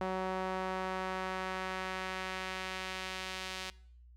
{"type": "tone with band-pass filter sweep", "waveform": "sawtooth", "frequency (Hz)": 187.2, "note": "F#3", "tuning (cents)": 20, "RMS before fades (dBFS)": -38, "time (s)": [0.01, 3.7], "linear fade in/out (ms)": 2, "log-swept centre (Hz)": [770, 3600], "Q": 0.89, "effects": ["noise-tail reverb RT60 0.6 s tail -21 dB re dry", "added 60 Hz sine -54 dBFS peak until 4.16 s"]}